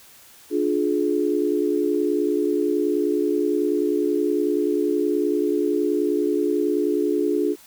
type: chord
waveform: sine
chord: D diminished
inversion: none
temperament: just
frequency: 293.7 / 352.4 / 422.9 Hz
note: D4 / F4 / Ab4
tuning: 0 / +16 / +31 cents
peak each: -23 dBFS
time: 0.5-7.56 s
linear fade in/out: 50 ms
effects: white hiss -49 dBFS RMS until 7.66 s